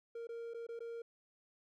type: tone with dropouts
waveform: triangle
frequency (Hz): 464.7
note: A#4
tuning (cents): -5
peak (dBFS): -40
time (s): 0.15-1.02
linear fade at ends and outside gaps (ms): 5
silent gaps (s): 0.271-0.29 / 0.537-0.544 / 0.668-0.688 / 0.792-0.804
effects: none